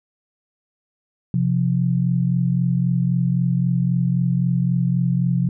sine tone pair together, 130.81 / 174.61 Hz, C3 / F3, 0 / 0 cents, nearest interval perfect fourth, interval 500 cents, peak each -19 dBFS, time 1.34-5.49 s, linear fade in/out 2 ms, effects none

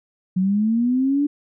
sine linear sweep, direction up, 180.9 to 293.7 Hz, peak -16 dBFS, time 0.36-1.27 s, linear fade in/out 10 ms, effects none

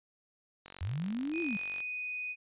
click train, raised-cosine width 0.2 ms, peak -29 dBFS, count 55, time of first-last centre 0.66-1.804 s, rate 47.2 Hz
sine linear two-way sweep, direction up then down, 75.9 to 349.2 to 181.8 Hz, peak -32 dBFS, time 0.81-1.57 s, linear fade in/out 5 ms, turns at 1.41 s
sine tone, 2489 Hz, D#7, in tune, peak -35 dBFS, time 1.32-2.36 s, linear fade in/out 50 ms
effects resampled to 8000 Hz

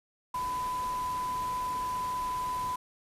sine tone in noise, 1002 Hz, B5, 25 cents sharp, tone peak -30 dBFS, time 0.34-2.76 s, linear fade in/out 5 ms, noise pink, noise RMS -44 dBFS, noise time 0.34-2.76 s, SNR +11 dB, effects resampled to 32000 Hz

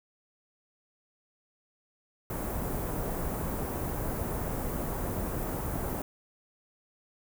pink band-stop noise, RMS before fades -33 dBFS, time 2.3-6.02 s, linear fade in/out 2 ms, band 990 to 15000 Hz, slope 12 dB/octave, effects none

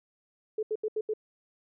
sine tone bursts, 431.7 Hz, A4, 33 cents flat, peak -27 dBFS, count 5, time 0.58-1.137 s, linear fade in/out 5 ms, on 49 ms, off 78 ms, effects none

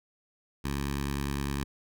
10% pulse tone with notch filter, 69.9 Hz, C#2, 15 cents sharp, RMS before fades -32 dBFS, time 0.64-1.64 s, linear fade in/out 10 ms, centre 530 Hz, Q 1, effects none

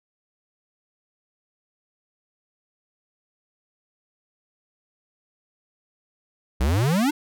square exponential sweep, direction up, 58.27 to 311.1 Hz, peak -19 dBFS, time 6.6-7.11 s, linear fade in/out 10 ms, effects none

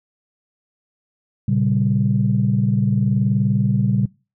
sine chord, G diminished, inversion first, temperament equal with one note detuned, 116.54 / 137.24 / 196 Hz, Bb2 / Db3 / G3, 0 / -17 / 0 cents, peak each -19 dBFS, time 1.48-4.06 s, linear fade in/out 5 ms, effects noise-tail reverb RT60 0.3 s tail -22 dB re dry + tanh soft clip ceiling -6 dBFS

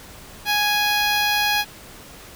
10% pulse tone with notch filter, 830.6 Hz, G#5, in tune, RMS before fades -20 dBFS, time 0.45-1.65 s, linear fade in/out 50 ms, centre 8400 Hz, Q 1.1, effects pink hiss -42 dBFS RMS until 2.35 s

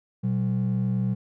triangle ring-modulated tone, 155.56 Hz, D#3, in tune, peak -16 dBFS, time 0.23-1.15 s, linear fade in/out 20 ms, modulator 34.1 Hz, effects tanh soft clip ceiling -16 dBFS

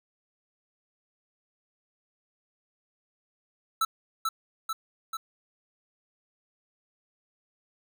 square tone with echo, 1318.5 Hz, E6, in tune, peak -23 dBFS, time 3.81-3.85 s, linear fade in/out 5 ms, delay 440 ms, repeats 3, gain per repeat -3 dB, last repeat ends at 5.17 s, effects none

